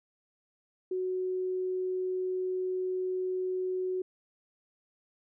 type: tone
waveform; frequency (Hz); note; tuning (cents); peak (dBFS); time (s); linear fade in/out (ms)
sine; 370; F#4; 0; -29; 0.91-4.02; 5
effects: none